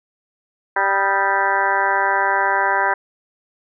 harmonic tone with a mistuned harmonic, 196 Hz, G3, in tune, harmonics 2 / 3 / 4 / 5 / 6 / 7 / 8 / 9 / 10, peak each -28 / -27 / -22 / -20 / -29 / -29 / -21 / -26 / -27 dBFS, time 0.76-2.94 s, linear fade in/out 5 ms, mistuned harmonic 6, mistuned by +89 cents, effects none

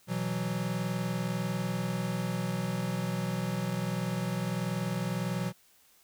square chord, B suspended fourth, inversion none, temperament equal, 123.47 / 164.81 / 185 Hz, B2 / E3 / F#3, 0 / 0 / 0 cents, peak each -36 / -36 / -34 dBFS, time 0.07-5.53 s, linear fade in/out 50 ms, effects white hiss -63 dBFS RMS until 6.03 s

